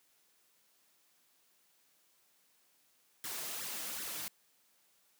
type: noise with flanger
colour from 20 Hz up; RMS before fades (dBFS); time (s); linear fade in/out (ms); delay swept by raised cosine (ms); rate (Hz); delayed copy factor
white; -41; 3.24-4.28; 0; 0.54 to 6.54; 2.6; +0.8
effects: white hiss -71 dBFS RMS until 5.19 s + high-pass 150 Hz 12 dB/octave